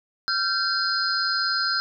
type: tone cluster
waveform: sine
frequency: 1370 / 1551 / 4214 / 4962 Hz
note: F6 / G6 / C8 / D#8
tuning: -34 / -19 / +12 / -6 cents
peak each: -27 dBFS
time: 0.28-1.8 s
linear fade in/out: 0 ms
effects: none